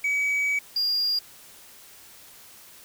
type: tone pair in turn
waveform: sine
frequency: 2274 / 4818 Hz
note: C#7 / D8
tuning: +44 / +43 cents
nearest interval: octave + minor second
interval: 1299 cents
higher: second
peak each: -19 dBFS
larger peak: neither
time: 0.04-0.59 / 0.76-1.19 s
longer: first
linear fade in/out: 5 ms
effects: tanh soft clip ceiling -21 dBFS + white hiss -49 dBFS RMS until 2.84 s